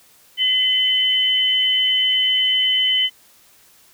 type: tone pair together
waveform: sine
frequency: 2028 / 3040 Hz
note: B6 / F#7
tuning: +45 / +46 cents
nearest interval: perfect fifth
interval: 701 cents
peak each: -24 / -15 dBFS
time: 0.37-3.1 s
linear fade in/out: 50 ms
effects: white hiss -52 dBFS RMS until 3.93 s